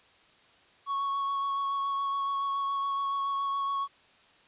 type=tone with vibrato; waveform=triangle; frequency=1108.7 Hz; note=C#6; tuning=in tune; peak=-26 dBFS; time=0.86-3.88 s; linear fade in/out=50 ms; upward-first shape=sine; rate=7.1 Hz; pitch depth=12 cents each way; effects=white hiss -60 dBFS RMS until 4.47 s + resampled to 8000 Hz